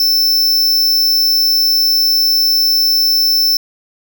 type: tone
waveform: square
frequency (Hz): 5320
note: E8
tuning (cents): +15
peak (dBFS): -10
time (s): 0-3.57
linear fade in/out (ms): 2
effects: none